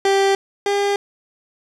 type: tone pair in turn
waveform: 30% pulse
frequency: 392 / 403 Hz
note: G4 / G4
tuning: 0 / +48 cents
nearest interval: unison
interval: 48 cents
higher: second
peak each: -11 / -14 dBFS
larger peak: first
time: 0.05-0.35 / 0.66-0.96 s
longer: neither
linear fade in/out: 2 ms
effects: low-pass 7000 Hz 12 dB/octave + 8-bit